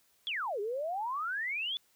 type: exponential two-way sweep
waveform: sine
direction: down then up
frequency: 3520 to 393.3 to 3520 Hz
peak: -32 dBFS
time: 0.27-1.77 s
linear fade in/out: 0 ms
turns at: 0.6 s
effects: white hiss -69 dBFS RMS until 1.95 s